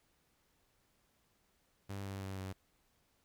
sawtooth tone with pitch steps, 99 / 97.64 / 96.29 / 94.97 Hz, G2 / G2 / G2 / F#2, +18 / -6 / -30 / +46 cents, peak -37 dBFS, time 1.89-2.53 s, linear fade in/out 10 ms, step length 160 ms, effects pink hiss -75 dBFS RMS until 3.24 s

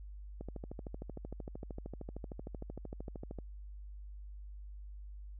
click train, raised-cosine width 2 ms, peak -30 dBFS, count 40, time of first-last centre 0.41-3.387 s, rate 13.1 Hz, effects added 50 Hz sine -45 dBFS peak until 5.39 s

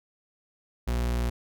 40% pulse tone, 59.9 Hz, A#1, 48 cents sharp, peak -24 dBFS, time 0.87-1.3 s, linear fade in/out 10 ms, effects none

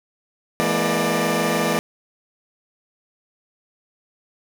15% pulse tone cluster, 166.5 / 212.8 / 239.8 / 593 Hz, E3 / G#3 / A#3 / D5, +18 / +42 / +49 / +17 cents, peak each -18 dBFS, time 0.6-1.79 s, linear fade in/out 0 ms, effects none

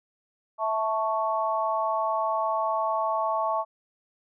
sine chord, A major, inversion second, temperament equal with one note detuned, 655.1 / 880 / 1108.7 Hz, E5 / A5 / C#6, -11 / 0 / 0 cents, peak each -28 / -28 / -28 dBFS, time 0.58-3.65 s, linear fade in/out 50 ms, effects none

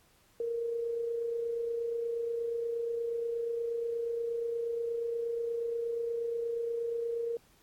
sine tone with amplitude modulation, 466.2 Hz, A#4, in tune, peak -29 dBFS, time 0.4-7.37 s, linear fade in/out 2 ms, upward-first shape sine, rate 28.4 Hz, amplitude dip 40%, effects pink hiss -65 dBFS RMS until 7.62 s + AAC 64 kbps

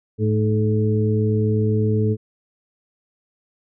harmonic tone with a mistuned harmonic, 107.8 Hz, A2, 35 cents flat, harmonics 1 / 2 / 3 / 4, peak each -18 / -23 / -29 / -23 dBFS, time 0.18-2.17 s, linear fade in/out 50 ms, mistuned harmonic 3, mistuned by -47 cents, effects none

